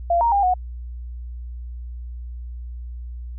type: tone with pitch steps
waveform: sine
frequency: 687 / 934 / 803 / 732 Hz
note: F5 / A#5 / G5 / F#5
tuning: -29 / +3 / +41 / -19 cents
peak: -15 dBFS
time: 0.1-0.54 s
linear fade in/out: 5 ms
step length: 110 ms
effects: added 60 Hz sine -30 dBFS peak until 3.38 s